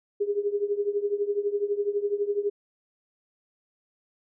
sine tone with tremolo, 408.4 Hz, G#4, 29 cents flat, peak -20 dBFS, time 0.2-2.5 s, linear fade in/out 10 ms, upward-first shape triangle, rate 12 Hz, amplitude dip 90%, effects none

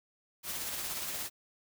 white noise with tremolo, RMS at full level -36 dBFS, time 0.43-1.3 s, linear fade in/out 50 ms, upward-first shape triangle, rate 17 Hz, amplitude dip 35%, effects none

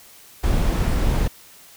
brown noise, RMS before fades -19 dBFS, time 0.43-1.28 s, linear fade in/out 10 ms, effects white hiss -47 dBFS RMS until 1.76 s

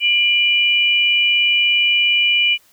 sine tone pair together, 2390 / 2953 Hz, D7 / F#7, +30 / -4 cents, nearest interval major third, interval 366 cents, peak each -15 dBFS, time 0-2.58 s, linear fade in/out 50 ms, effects white hiss -54 dBFS RMS until 2.72 s

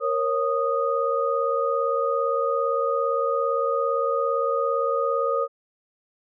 sine tone cluster, 469.4 / 547 / 1240 Hz, A#4 / C#5 / D#6, +12 / -23 / -6 cents, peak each -25 dBFS, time 0-5.48 s, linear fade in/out 50 ms, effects none

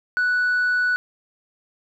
triangle tone with tanh clipping, 1480 Hz, F#6, in tune, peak -18 dBFS, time 0.17-0.96 s, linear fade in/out 0 ms, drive 6 dB, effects none

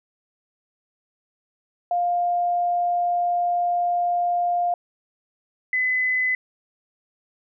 sine tone pair in turn, 703 / 2016 Hz, F5 / B6, +11 / +35 cents, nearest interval octave + tritone, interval 1824 cents, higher second, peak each -19 dBFS, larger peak neither, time 1.91-4.74 / 5.73-6.35 s, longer first, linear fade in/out 2 ms, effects none

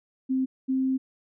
sine tone pair in turn, 261.6 / 262.8 Hz, C4 / C4, 0 / +8 cents, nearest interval unison, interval 8 cents, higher second, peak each -22 dBFS, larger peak neither, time 0.29-0.46 / 0.68-0.98 s, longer second, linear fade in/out 20 ms, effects none

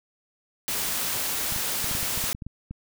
white noise, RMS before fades -28 dBFS, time 0.68-2.33 s, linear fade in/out 0 ms
clicks, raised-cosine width 5 ms, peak -23 dBFS, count 12, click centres 1.523 / 1.562 / 1.843 / 1.913 / 1.951 / 2.029 / 2.176 / 2.24 / 2.349 / 2.422 / 2.466 / 2.71 s
effects none

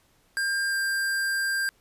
square tone pair in turn, 1600 / 1589.9 Hz, G6 / G6, +35 / +24 cents, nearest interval unison, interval 11 cents, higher first, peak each -25 dBFS, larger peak neither, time 0.37-0.72 / 0.72-1.69 s, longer second, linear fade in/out 0 ms, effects pink hiss -64 dBFS RMS until 1.8 s + resampled to 32000 Hz

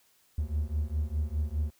triangle beating tone pair, 72.9 / 77.8 Hz, D2 / D#2, -12 / 0 cents, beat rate 4.9 Hz, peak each -29 dBFS, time 0.38-1.71 s, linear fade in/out 5 ms, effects white hiss -66 dBFS RMS until 1.79 s

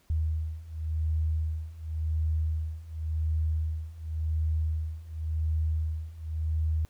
sine beating tone pair, 78.3 / 79.21 Hz, D#2 / D#2, +11 / +32 cents, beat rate 0.91 Hz, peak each -31 / -29 dBFS, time 0.1-6.85 s, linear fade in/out 0 ms, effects pink hiss -65 dBFS RMS until 6.89 s

